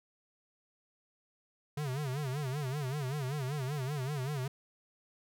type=tone with vibrato; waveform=square; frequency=138.59 Hz; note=C#3; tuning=in tune; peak=-34 dBFS; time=1.77-4.48 s; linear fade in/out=5 ms; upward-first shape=sine; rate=5.2 Hz; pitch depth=160 cents each way; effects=none